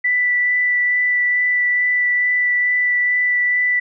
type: tone with vibrato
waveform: sine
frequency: 1975.5 Hz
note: B6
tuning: in tune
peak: -14 dBFS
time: 0.04-3.8 s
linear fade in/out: 10 ms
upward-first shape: sine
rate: 2.3 Hz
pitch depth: 8 cents each way
effects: none